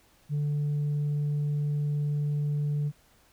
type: tone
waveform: sine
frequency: 146.83 Hz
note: D3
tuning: in tune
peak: -23 dBFS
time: 0.29-2.92 s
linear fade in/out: 50 ms
effects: tanh soft clip ceiling -24 dBFS + pink hiss -62 dBFS RMS until 3.32 s